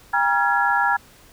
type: tone cluster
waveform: sine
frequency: 803 / 951 / 1381 / 1678 Hz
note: G5 / A#5 / F6 / G#6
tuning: +41 / +34 / -20 / +17 cents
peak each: -22 dBFS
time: 0.13-0.97 s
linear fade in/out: 10 ms
effects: pink hiss -50 dBFS RMS until 1.32 s